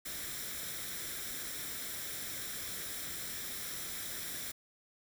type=noise with comb filter; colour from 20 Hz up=white; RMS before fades=-41 dBFS; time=0.05-4.52 s; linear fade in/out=10 ms; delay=0.54 ms; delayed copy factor=+0.55; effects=none